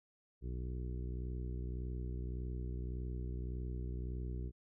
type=harmonic tone; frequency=61.74 Hz; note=B1; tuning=in tune; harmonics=1 / 2 / 3 / 4 / 5 / 6 / 7; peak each=-39 / -45 / -51 / -56 / -54 / -53 / -58 dBFS; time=0.41-4.52 s; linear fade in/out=50 ms; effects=none